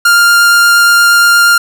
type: tone with vibrato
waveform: 45% pulse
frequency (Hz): 1400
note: F6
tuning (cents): +4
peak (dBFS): -4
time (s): 0.05-1.58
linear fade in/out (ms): 5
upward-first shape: triangle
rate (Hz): 8.5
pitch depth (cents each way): 8
effects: none